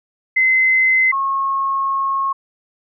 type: tone pair in turn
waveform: sine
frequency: 2054 / 1088.1 Hz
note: C7 / C#6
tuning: -33 / -33 cents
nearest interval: major seventh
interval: 1100 cents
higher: first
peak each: -11 / -16 dBFS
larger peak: first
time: 0.36-1.12 / 1.12-2.33 s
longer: second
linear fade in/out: 10 ms
effects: none